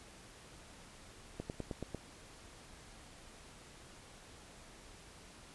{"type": "slowing click train", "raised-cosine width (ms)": 2, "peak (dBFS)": -26, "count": 6, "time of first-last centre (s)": [1.4, 1.947], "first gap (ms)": 99, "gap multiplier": 1.05, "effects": ["pink hiss -56 dBFS RMS until 5.54 s", "resampled to 24000 Hz"]}